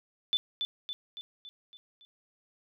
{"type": "tone with echo", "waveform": "sine", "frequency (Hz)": 3507, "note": "A7", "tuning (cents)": -6, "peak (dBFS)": -24, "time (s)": [0.33, 0.37], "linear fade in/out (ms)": 0, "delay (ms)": 280, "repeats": 6, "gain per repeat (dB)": -5, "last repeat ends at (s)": 2.05, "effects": []}